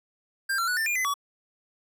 square tone with pitch steps, 1591 / 1364 / 1473 / 1787 / 2412 / 2030 / 1134 Hz, G6 / F6 / F#6 / A6 / D7 / B6 / C#6, +25 / -41 / -8 / +26 / +46 / +47 / +39 cents, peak -25 dBFS, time 0.49-1.141 s, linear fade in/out 10 ms, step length 93 ms, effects none

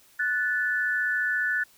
sine tone pair together, 1480 / 1745.5 Hz, F#6 / A6, 0 / -14 cents, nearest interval minor third, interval 286 cents, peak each -26 dBFS, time 0.19-1.64 s, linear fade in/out 10 ms, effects white hiss -58 dBFS RMS until 1.77 s

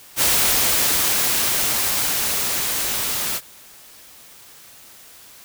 white noise with level ramp, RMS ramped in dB -17 to -24 dBFS, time 0.16-3.41 s, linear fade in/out 50 ms, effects white hiss -45 dBFS RMS until 5.44 s

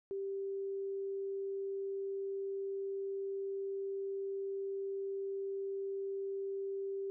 sine tone, 392 Hz, G4, in tune, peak -36 dBFS, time 0.11-7.1 s, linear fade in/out 0 ms, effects none

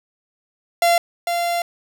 45% pulse tone pair in turn, 687 / 690.4 Hz, F5 / F5, -29 / -20 cents, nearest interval unison, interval 9 cents, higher second, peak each -13 / -19 dBFS, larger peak first, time 0.82-0.98 / 1.27-1.62 s, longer second, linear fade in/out 2 ms, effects none

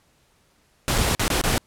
pink noise with dropouts, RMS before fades -21 dBFS, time 0.88-1.58 s, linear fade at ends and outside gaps 0 ms, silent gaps 0.98-0.984 / 1.15-1.195 / 1.28-1.302 / 1.414-1.438 s, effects pink hiss -62 dBFS RMS until 1.66 s + low-pass 12000 Hz 12 dB/octave

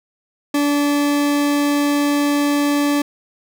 40% pulse tone, 289 Hz, D4, 28 cents flat, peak -14 dBFS, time 0.54-3.02 s, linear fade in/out 5 ms, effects none

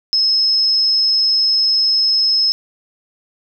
sine tone with amplitude modulation, 5180 Hz, E8, 31 cents flat, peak -10 dBFS, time 0.13-2.52 s, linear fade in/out 0 ms, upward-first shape sine, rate 211 Hz, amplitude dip 35%, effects none

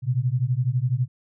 sine beating tone pair, 119.8 / 131.8 Hz, A#2 / C3, +48 / +13 cents, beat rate 12 Hz, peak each -23 dBFS, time 0.02-1.08 s, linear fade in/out 50 ms, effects none

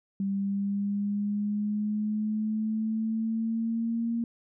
sine exponential sweep, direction up, 196 to 233.1 Hz, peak -26 dBFS, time 0.2-4.24 s, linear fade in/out 2 ms, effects none

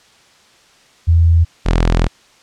sine / sawtooth tone pair in turn, 83.4 / 42.01 Hz, E2 / E1, +21 / +34 cents, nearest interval octave, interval 1187 cents, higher first, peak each -7 dBFS, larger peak neither, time 1.07-1.45 / 1.65-2.08 s, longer second, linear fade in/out 20 ms, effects white hiss -49 dBFS RMS until 2.42 s + low-pass 6000 Hz 12 dB/octave

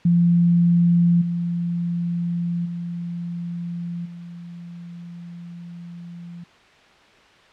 sine tone with level steps, 172.2 Hz, F3, 24 cents flat, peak -13 / -21 / -26 / -34 dBFS, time 0.05-6.44 s, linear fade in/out 5 ms, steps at 1.21 / 2.65 / 4.05 s, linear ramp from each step 10 ms, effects white hiss -51 dBFS RMS until 7.52 s + low-pass 3000 Hz 12 dB/octave

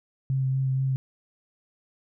sine tone with vibrato, 132.7 Hz, C3, 25 cents sharp, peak -22 dBFS, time 0.3-0.96 s, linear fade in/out 0 ms, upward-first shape sine, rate 4.2 Hz, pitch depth 15 cents each way, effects none

